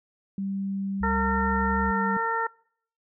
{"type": "tone", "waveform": "sine", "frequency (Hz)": 195.7, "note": "G3", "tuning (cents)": -3, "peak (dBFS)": -27, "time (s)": [0.38, 2.17], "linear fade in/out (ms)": 2}
{"type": "tone with vibrato", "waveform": "sine", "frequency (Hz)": 69.3, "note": "C#2", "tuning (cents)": 0, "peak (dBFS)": -30, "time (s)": [1, 1.92], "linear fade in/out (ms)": 20, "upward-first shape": "square", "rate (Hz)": 2.9, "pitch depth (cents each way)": 17}
{"type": "harmonic tone", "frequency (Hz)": 455.5, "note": "A#4", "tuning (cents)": -40, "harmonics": [1, 2, 3, 4], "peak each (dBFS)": [-32, -27, -28, -31], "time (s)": [1.03, 2.47], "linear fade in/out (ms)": 5}
{"effects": ["noise-tail reverb RT60 0.6 s tail -25 dB re dry"]}